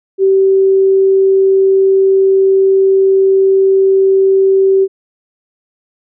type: tone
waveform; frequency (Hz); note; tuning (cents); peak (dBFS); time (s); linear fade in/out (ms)
sine; 385.8; G4; -28; -6; 0.18-4.88; 50
effects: none